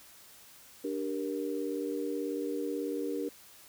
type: chord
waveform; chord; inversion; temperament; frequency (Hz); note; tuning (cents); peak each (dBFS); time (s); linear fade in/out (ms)
sine; G minor; second; just; 294 / 392 / 470.4; D4 / G4 / Bb4; +2 / 0 / +16; -35 / -37 / -36; 0.84-3.29; 5
effects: white hiss -55 dBFS RMS until 3.68 s